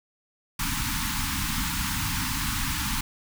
pink band-stop noise, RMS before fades -28 dBFS, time 0.59-3.01 s, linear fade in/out 5 ms, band 300 to 850 Hz, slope 96 dB/octave, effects none

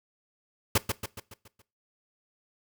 pink noise with echo, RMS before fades -22 dBFS, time 0.75-0.78 s, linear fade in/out 5 ms, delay 140 ms, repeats 6, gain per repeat -6 dB, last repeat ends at 1.62 s, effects noise-tail reverb RT60 0.3 s tail -20 dB re dry

